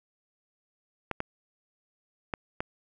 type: clicks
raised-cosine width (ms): 0.5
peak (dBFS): -15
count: 4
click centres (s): 1.113 / 1.204 / 2.338 / 2.605
effects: none